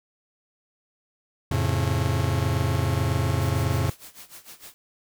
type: chord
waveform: 45% pulse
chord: F augmented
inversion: none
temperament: just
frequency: 87.31 / 109.13 / 136.42 Hz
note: F2 / A2 / C#3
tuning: 0 / -14 / -27 cents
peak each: -26 dBFS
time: 1.51-3.9 s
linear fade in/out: 5 ms
type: noise with tremolo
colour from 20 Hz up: white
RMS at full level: -42 dBFS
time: 3.41-4.74 s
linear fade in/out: 0 ms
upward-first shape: sine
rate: 6.6 Hz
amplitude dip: 85%
effects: none